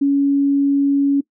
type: tone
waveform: sine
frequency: 280 Hz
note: C#4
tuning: 18 cents sharp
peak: -12 dBFS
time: 0.01-1.21 s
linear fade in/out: 10 ms
effects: noise-tail reverb RT60 0.1 s tail -21 dB re dry